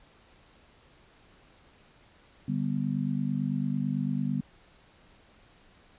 sine chord, G major, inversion second, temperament just, 147 / 196 / 245 Hz, D3 / G3 / B3, +2 / 0 / -14 cents, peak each -31 dBFS, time 2.48-4.41 s, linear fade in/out 5 ms, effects pink hiss -59 dBFS RMS until 5.98 s + resampled to 8000 Hz

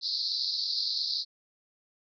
pink band-pass noise, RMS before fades -31 dBFS, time 0.01-1.25 s, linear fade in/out 50 ms, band 4000 to 5000 Hz, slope 96 dB/octave, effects none

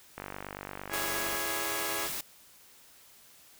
click train, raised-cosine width 0.5 ms, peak -23 dBFS, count 58, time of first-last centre 0.18-1.348 s, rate 48.8 Hz
10% pulse chord, C# minor, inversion first, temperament just, 332.6 / 415.8 / 554.4 Hz, E4 / G#4 / C#5, +16 / +2 / 0 cents, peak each -30 / -30 / -31 dBFS, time 0.89-2.1 s, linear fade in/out 50 ms
white noise, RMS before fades -36 dBFS, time 0.93-2.21 s, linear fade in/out 5 ms
effects white hiss -57 dBFS RMS until 3.59 s

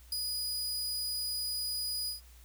sawtooth tone with ADSR envelope, 4935 Hz, D#8, 15 cents flat, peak -28 dBFS, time 0.12-2.21 s, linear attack 3 ms, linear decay 32 ms, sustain -2 dB, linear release 130 ms, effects added 60 Hz sine -53 dBFS peak until 2.44 s + white hiss -61 dBFS RMS until 2.44 s

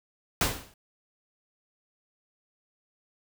pink noise with exponential decay, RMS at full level -21 dBFS, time 0.41-0.74 s, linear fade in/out 2 ms, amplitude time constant 70 ms, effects none

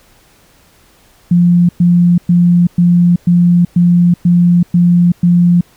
sine tone bursts, 174.61 Hz, F3, in tune, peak -5 dBFS, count 9, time 1.31-5.61 s, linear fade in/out 5 ms, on 380 ms, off 110 ms, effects pink hiss -48 dBFS RMS until 5.76 s

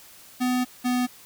square tone pair in turn, 250.7 / 248.5 Hz, B3 / B3, +26 / +11 cents, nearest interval unison, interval 15 cents, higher first, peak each -22 dBFS, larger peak neither, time 0.4-0.65 / 0.84-1.07 s, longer first, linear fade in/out 20 ms, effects white hiss -49 dBFS RMS until 1.25 s

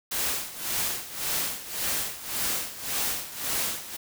white noise with tremolo, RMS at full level -27 dBFS, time 0.11-3.97 s, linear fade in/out 10 ms, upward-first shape sine, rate 1.8 Hz, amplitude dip 80%, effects none

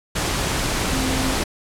sine tone in noise, 261.6 Hz, C4, in tune, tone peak -24 dBFS, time 0.92-1.34 s, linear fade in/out 10 ms, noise pink, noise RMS -22 dBFS, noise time 0.15-1.44 s, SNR -5 dB, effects low-pass 10000 Hz 12 dB/octave

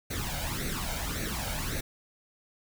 pink noise with flanger, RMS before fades -33 dBFS, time 0.1-1.81 s, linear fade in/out 10 ms, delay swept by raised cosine 0.48 to 1.36 ms, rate 1.8 Hz, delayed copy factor +0.7, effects none

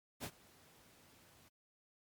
pink noise with ADSR envelope, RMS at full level -42 dBFS, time 0.2-1.49 s, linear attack 40 ms, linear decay 64 ms, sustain -22 dB, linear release 11 ms, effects high-pass 80 Hz 12 dB/octave + MP3 96 kbps

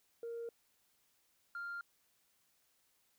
sine tone pair in turn, 465.9 / 1396.1 Hz, A#4 / F6, -1 / -1 cents, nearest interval octave + perfect fifth, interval 1900 cents, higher second, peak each -39 / -39 dBFS, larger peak neither, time 0.23-0.49 / 1.55-1.81 s, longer neither, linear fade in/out 2 ms, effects tanh soft clip ceiling -38 dBFS + white hiss -75 dBFS RMS until 3.18 s

